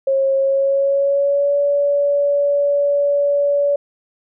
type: tone with pitch glide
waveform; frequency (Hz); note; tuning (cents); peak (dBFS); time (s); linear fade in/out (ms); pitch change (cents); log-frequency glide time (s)
sine; 541 to 571.2; C#5 to D5; -42 to -48; -13; 0.07-3.76; 5; +94; 0.36-1.57
effects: none